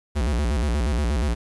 square tone with vibrato, 65.41 Hz, C2, in tune, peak -21 dBFS, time 0.15-1.35 s, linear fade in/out 20 ms, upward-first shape square, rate 8.4 Hz, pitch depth 210 cents each way, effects resampled to 24000 Hz + 8-bit

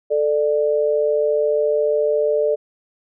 sine tone pair together, 440 / 594.2 Hz, A4 / D5, 0 / +20 cents, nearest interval perfect fourth, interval 520 cents, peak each -18 / -18 dBFS, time 0.1-2.56 s, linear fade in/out 20 ms, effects none

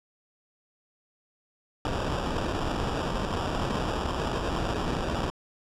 pink noise with sample-and-hold, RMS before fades -29 dBFS, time 1.85-5.3 s, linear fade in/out 0 ms, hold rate 2100 Hz, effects low-pass 6000 Hz 12 dB/octave

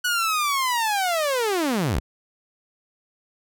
sawtooth linear sweep, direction down, 1480 to 41.7 Hz, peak -17 dBFS, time 0.04-2 s, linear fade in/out 10 ms, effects none

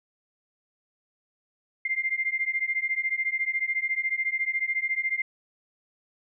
sine beating tone pair, 2093 / 2107 Hz, C7 / C7, 0 / +12 cents, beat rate 14 Hz, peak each -28 dBFS, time 1.85-5.22 s, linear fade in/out 5 ms, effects none

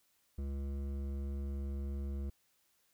sine tone with hard clipping, 69.3 Hz, C#2, in tune, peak -38 dBFS, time 0.38-2.3 s, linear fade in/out 5 ms, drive 12 dB, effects white hiss -74 dBFS RMS until 2.93 s

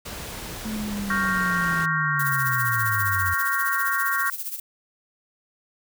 pink noise, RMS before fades -35 dBFS, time 0.05-1.86 s, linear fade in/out 10 ms
sine linear sweep, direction down, 220 to 88.7 Hz, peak -27 dBFS, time 0.65-3.34 s, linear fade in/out 5 ms
sine chord, G half-diminished seventh, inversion second, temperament equal, 1108.7 / 1396.9 / 1568 / 1864.7 Hz, Db6 / F6 / G6 / Bb6, 0 / 0 / 0 / 0 cents, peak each -27 dBFS, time 1.1-4.3 s, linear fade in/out 2 ms
violet noise with tremolo, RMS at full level -29 dBFS, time 2.19-4.6 s, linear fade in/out 5 ms, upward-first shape sine, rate 15 Hz, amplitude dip 70%
effects none

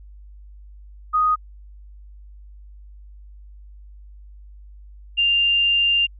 sine tone pair in turn, 1244.5 / 2794 Hz, D#6 / F7, 0 / 0 cents, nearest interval octave + major second, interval 1400 cents, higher second, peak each -15 dBFS, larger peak neither, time 1.13-1.36 / 5.17-6.07 s, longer second, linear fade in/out 20 ms, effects added 50 Hz sine -40 dBFS peak until 6.19 s

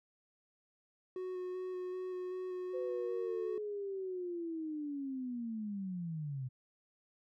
triangle tone with vibrato, 367.1 Hz, F#4, 14 cents flat, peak -36 dBFS, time 1.16-3.58 s, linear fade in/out 2 ms, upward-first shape square, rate 2.6 Hz, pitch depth 11 cents each way
sine linear sweep, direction down, 513 to 124.6 Hz, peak -37 dBFS, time 2.73-6.49 s, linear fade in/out 20 ms
effects none

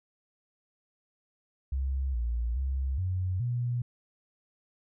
sine tone with pitch steps, 66.8 / 58.5 / 66.6 / 92 / 121.4 Hz, C2 / A#1 / C2 / F#2 / B2, +36 / +7 / +31 / -9 / -29 cents, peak -27 dBFS, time 1.72-3.82 s, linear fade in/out 5 ms, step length 420 ms, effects none

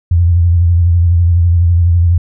sine tone with vibrato, 86 Hz, F2, 26 cents flat, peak -6 dBFS, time 0.11-2.18 s, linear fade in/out 5 ms, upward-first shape triangle, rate 12 Hz, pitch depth 70 cents each way, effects none

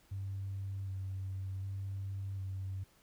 sine tone with vibrato, 96.6 Hz, G2, 25 cents flat, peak -36 dBFS, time 0.11-2.84 s, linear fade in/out 10 ms, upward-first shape square, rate 0.66 Hz, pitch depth 18 cents each way, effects tanh soft clip ceiling -32 dBFS + pink hiss -67 dBFS RMS until 3.02 s

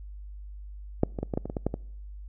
clicks, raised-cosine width 2 ms, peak -7 / -18 / -16 / -15 / -13 / -20 / -20 / -16 / -12 / -17 dBFS, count 10, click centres 1.034 / 1.188 / 1.23 / 1.338 / 1.375 / 1.456 / 1.499 / 1.568 / 1.666 / 1.741 s, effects noise-tail reverb RT60 0.8 s tail -26 dB re dry + added 50 Hz sine -39 dBFS peak until 2.28 s

